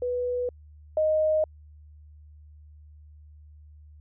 sine tone pair in turn, 493.2 / 621.4 Hz, B4 / D#5, -2 / -2 cents, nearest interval major third, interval 400 cents, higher second, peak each -25 / -20 dBFS, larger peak second, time 0.02-0.49 / 0.97-1.44 s, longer neither, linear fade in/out 2 ms, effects added 75 Hz sine -47 dBFS peak until 4 s

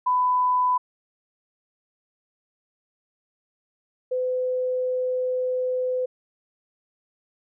sine tone pair in turn, 999 / 506.9 Hz, B5 / B4, +20 / +45 cents, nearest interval octave, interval 1175 cents, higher first, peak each -18 / -22 dBFS, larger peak first, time 0.06-0.78 / 4.11-6.06 s, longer second, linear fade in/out 10 ms, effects none

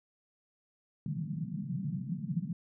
pink band-pass noise, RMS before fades -36 dBFS, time 1.06-2.53 s, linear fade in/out 2 ms, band 140 to 200 Hz, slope 48 dB/octave, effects none

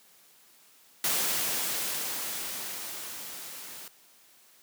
white noise with level ramp, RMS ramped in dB -27 to -44 dBFS, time 1.04-3.88 s, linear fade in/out 2 ms, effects white hiss -59 dBFS RMS until 4.62 s + high-pass 150 Hz 12 dB/octave

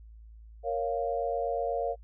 sine chord, Bb minor, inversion none, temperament equal, 466.2 / 554.4 / 698.5 Hz, Bb4 / Db5 / F5, 0 / 0 / 0 cents, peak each -32 dBFS, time 0.63-1.96 s, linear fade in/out 50 ms, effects noise-tail reverb RT60 0.1 s tail -25 dB re dry + added 55 Hz sine -47 dBFS peak until 2.03 s

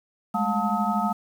sine tone cluster, 202.7 / 215.3 / 713 / 885 / 1273 Hz, G#3 / A3 / F5 / A5 / D#6, -42 / -37 / +36 / +10 / +39 cents, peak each -28 dBFS, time 0.34-1.13 s, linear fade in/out 10 ms, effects 8-bit

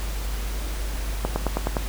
accelerating click train, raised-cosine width 1 ms, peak -9 dBFS, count 6, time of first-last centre 1.25-1.768 s, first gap 110 ms, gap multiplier 0.97, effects added 50 Hz sine -26 dBFS peak until 1.88 s + pink hiss -36 dBFS RMS until 1.88 s

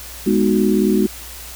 sine chord, G# minor seventh, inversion none, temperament equal, 207.7 / 246.9 / 311.1 / 370 Hz, G#3 / B3 / D#4 / F#4, 0 / 0 / 0 / 0 cents, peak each -16 / -20 / -20 / -18 dBFS, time 0.26-1.07 s, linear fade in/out 10 ms, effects added 60 Hz sine -38 dBFS peak until 1.55 s + white hiss -35 dBFS RMS until 1.55 s

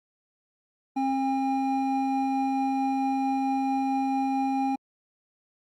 triangle tone pair together, 267.5 / 807 Hz, C4 / G#5, +38 / -50 cents, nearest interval octave + perfect fifth, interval 1912 cents, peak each -24 / -25 dBFS, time 0.96-4.76 s, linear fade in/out 10 ms, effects Opus 48 kbps

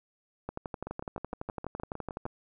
two click trains, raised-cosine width 1 ms, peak -24 / -21 dBFS, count 10 / 22, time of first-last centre 0.87-2.263 / 0.49-2.255 s, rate 6.46 / 11.9 Hz, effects none

